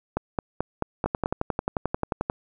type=two click trains; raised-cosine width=1 ms; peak=-10 / -10 dBFS; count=6 / 15; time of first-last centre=0.17-1.259 / 1.06-2.299 s; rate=4.59 / 11.3 Hz; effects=none